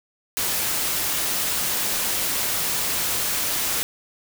white noise, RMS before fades -24 dBFS, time 0.37-3.83 s, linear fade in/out 0 ms, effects none

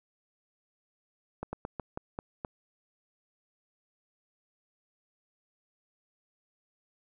slowing click train, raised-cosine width 1 ms, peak -21 dBFS, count 7, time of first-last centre 1.43-2.448 s, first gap 100 ms, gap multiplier 1.21, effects none

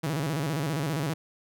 sawtooth tone with vibrato, 150 Hz, D3, 37 cents sharp, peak -23 dBFS, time 0.03-1.14 s, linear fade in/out 10 ms, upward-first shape square, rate 15 Hz, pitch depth 140 cents each way, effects none

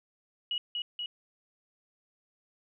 sine tone with echo, 2911 Hz, F#7, 29 cents flat, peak -29 dBFS, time 0.51-0.58 s, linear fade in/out 2 ms, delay 240 ms, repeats 2, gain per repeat -2 dB, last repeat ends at 1.06 s, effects none

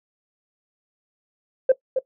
sine tone with echo, 523.3 Hz, C5, in tune, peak -9 dBFS, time 1.69-1.72 s, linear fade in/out 5 ms, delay 270 ms, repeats 1, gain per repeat -8 dB, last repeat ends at 1.99 s, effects noise-tail reverb RT60 0.1 s tail -18 dB re dry + tanh soft clip ceiling -8 dBFS

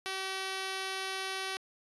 5% pulse tone, 382.1 Hz, G4, 44 cents flat, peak -23 dBFS, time 0.06-1.57 s, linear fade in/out 0 ms, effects resampled to 24000 Hz

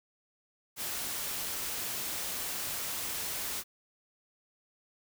white noise, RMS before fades -36 dBFS, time 0.76-3.64 s, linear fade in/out 50 ms, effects none

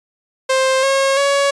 sawtooth tone with pitch steps, 526 / 543 / 560.5 Hz, C5 / C#5 / C#5, +9 / -36 / +19 cents, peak -9 dBFS, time 0.49-1.51 s, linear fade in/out 10 ms, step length 340 ms, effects resampled to 22050 Hz

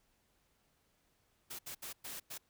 white noise bursts at uneven times, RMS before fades -45 dBFS, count 5, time 1.5-1.59 / 1.66-1.75 / 1.82-1.93 / 2.04-2.2 / 2.3-2.38 s, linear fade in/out 10 ms, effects pink hiss -75 dBFS RMS until 2.49 s

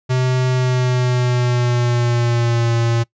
square tone with pitch glide, 127.9 to 116.61 Hz, C3 to A#2, -39 to +1 cents, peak -15 dBFS, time 0.09-3.04 s, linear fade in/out 20 ms, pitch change -160 cents, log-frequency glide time 0.52-2.74 s, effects noise-tail reverb RT60 0.1 s tail -22 dB re dry + resampled to 16000 Hz

